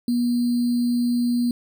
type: tone with sample-and-hold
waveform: sine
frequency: 241.4 Hz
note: B3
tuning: 39 cents flat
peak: -18 dBFS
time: 0.08-1.51 s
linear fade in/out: 2 ms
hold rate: 4410 Hz
effects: none